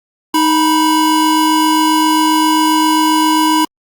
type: tone pair together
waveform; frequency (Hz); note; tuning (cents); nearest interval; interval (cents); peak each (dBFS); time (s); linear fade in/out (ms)
square; 311.5 / 982; D#4 / B5; +2 / -10; octave + minor sixth; 1988; -13; 0.34-3.65; 5
effects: Opus 48 kbps